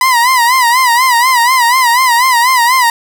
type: tone with vibrato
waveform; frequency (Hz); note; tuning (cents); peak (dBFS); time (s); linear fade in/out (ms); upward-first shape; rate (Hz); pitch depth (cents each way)
30% pulse; 987.8; B5; 0; -4; 0.01-2.9; 2; sine; 4.1; 110
effects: none